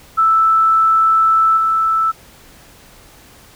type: tone with level steps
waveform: sine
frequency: 1318.5 Hz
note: E6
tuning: in tune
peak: -9 / -12 dBFS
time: 0.17-2.12 s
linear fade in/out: 20 ms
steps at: 1.57 s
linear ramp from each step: 2 ms
effects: pink hiss -44 dBFS RMS until 3.55 s

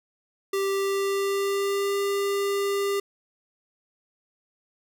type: tone with pitch glide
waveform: square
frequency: 392 to 399.3 Hz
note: G4 to G4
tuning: 0 to +32 cents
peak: -24 dBFS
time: 0.53-3 s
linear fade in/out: 5 ms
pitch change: +32 cents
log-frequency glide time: 0.69-1.98 s
effects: none

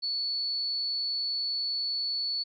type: tone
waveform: sine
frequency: 4435 Hz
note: C#8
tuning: in tune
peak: -28 dBFS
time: 0.02-2.44 s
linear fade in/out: 20 ms
effects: none

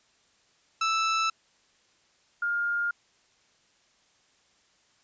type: tone pair in turn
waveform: sawtooth / sine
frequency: 1318.5 / 1411.2 Hz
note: E6 / F6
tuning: 0 / +18 cents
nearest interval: minor second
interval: 118 cents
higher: second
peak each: -20 / -25 dBFS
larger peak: first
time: 0.81-1.3 / 2.42-2.91 s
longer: neither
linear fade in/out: 5 ms
effects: white hiss -65 dBFS RMS until 5.03 s + resampled to 16000 Hz

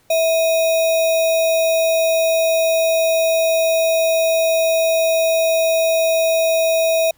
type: tone with sample-and-hold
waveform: sine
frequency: 652 Hz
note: E5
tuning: 19 cents flat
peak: -13 dBFS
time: 0.1-7.11 s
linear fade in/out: 5 ms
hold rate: 3150 Hz
effects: pink hiss -57 dBFS RMS until 7.17 s

